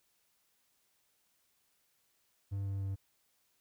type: tone with pitch steps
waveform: triangle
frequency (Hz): 98.8 / 98.06 / 97.33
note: G2 / G2 / G2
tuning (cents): +14 / +1 / -12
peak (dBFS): -32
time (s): 2.51-2.96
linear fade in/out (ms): 20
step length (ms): 150
effects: white hiss -75 dBFS RMS until 3.6 s